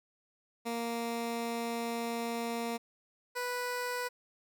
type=tone pair in turn; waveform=15% pulse; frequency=233.1 / 492.8 Hz; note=A#3 / B4; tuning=0 / -4 cents; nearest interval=octave + minor second; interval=1296 cents; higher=second; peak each=-27 dBFS; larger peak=neither; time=0.65-2.78 / 3.35-4.09 s; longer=first; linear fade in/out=20 ms; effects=none